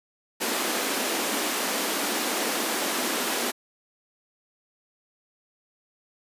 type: high-pass noise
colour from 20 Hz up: pink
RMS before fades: -27 dBFS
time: 0.4-3.52 s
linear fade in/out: 20 ms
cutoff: 220 Hz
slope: 48 dB/octave
effects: resampled to 32000 Hz